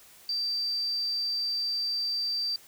sine tone, 4672 Hz, D8, 10 cents flat, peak -27 dBFS, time 0.29-2.56 s, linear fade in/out 2 ms, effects white hiss -54 dBFS RMS until 2.67 s

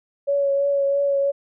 sine tone with vibrato, 560 Hz, C#5, 18 cents sharp, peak -17 dBFS, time 0.27-1.32 s, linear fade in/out 20 ms, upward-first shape triangle, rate 3 Hz, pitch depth 21 cents each way, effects none

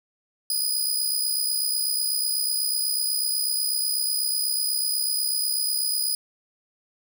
15% pulse tone with amplitude modulation, 4962 Hz, D#8, 6 cents flat, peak -14 dBFS, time 0.5-6.15 s, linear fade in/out 2 ms, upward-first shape sine, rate 68.1 Hz, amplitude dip 50%, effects none

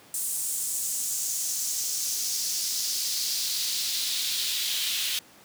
pink noise with high-pass filter sweep, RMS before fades -29 dBFS, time 0.14-5.19 s, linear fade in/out 2 ms, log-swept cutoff 8600 to 3200 Hz, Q 2.3, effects pink hiss -53 dBFS RMS until 5.44 s + high-pass 150 Hz 12 dB/octave

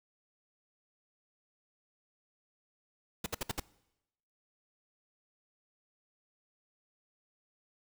pink noise bursts, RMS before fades -34 dBFS, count 5, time 3.24-3.599 s, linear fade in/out 5 ms, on 23 ms, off 61 ms, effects noise-tail reverb RT60 0.9 s tail -22 dB re dry

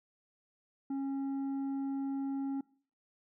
sine tone with tanh clipping, 273.4 Hz, C#4, 24 cents flat, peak -34 dBFS, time 0.9-2.61 s, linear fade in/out 5 ms, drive 6 dB, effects noise-tail reverb RT60 0.5 s tail -23 dB re dry

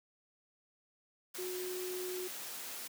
sine tone in noise, 365.4 Hz, F#4, 22 cents flat, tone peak -38 dBFS, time 1.38-2.28 s, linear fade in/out 10 ms, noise white, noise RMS -44 dBFS, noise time 1.34-2.88 s, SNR +3 dB, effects high-pass 200 Hz 12 dB/octave

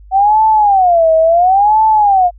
sine tone with vibrato, 750 Hz, F#5, 23 cents sharp, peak -6 dBFS, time 0.11-2.31 s, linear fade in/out 50 ms, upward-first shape sine, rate 0.72 Hz, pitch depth 270 cents each way, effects added 50 Hz sine -35 dBFS peak until 2.38 s

